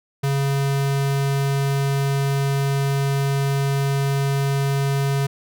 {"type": "tone", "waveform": "square", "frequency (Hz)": 138.59, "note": "C#3", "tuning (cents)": 0, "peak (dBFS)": -19, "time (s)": [0.23, 5.27], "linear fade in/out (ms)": 10, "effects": []}